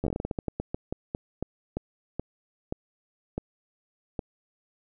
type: slowing click train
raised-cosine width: 2 ms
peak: -16 dBFS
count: 22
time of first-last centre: 0.04-4.192 s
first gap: 11 ms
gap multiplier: 1.24
effects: none